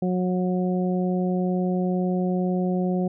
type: harmonic tone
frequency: 182.2 Hz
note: F#3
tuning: 26 cents flat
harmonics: 1 / 2 / 3 / 4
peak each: -22 / -28 / -32 / -34 dBFS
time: 0.02-3.08 s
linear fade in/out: 5 ms
effects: none